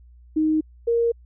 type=tone pair in turn; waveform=sine; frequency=311.7 / 467 Hz; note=D#4 / A#4; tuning=+3 / +3 cents; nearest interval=perfect fifth; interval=700 cents; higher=second; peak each=-17 dBFS; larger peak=neither; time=0.36-0.61 / 0.87-1.12 s; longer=neither; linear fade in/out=10 ms; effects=added 60 Hz sine -46 dBFS peak until 1.25 s